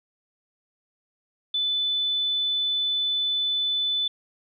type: tone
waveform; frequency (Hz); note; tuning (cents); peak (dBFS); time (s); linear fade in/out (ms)
sine; 3500; A7; -10; -22; 1.54-4.08; 5
effects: none